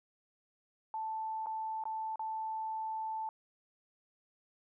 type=tone with dropouts; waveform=sine; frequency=880 Hz; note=A5; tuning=in tune; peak=-35 dBFS; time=0.94-3.29 s; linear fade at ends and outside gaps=1 ms; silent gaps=1.46-1.468 / 1.838-1.854 / 2.158-2.194 s; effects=none